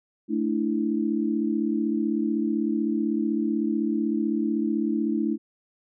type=chord; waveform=sine; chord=A suspended fourth; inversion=none; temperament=equal; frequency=220 / 293.7 / 329.6 Hz; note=A3 / D4 / E4; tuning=0 / 0 / 0 cents; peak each=-26 / -27 / -27 dBFS; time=0.28-5.38 s; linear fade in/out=50 ms; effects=none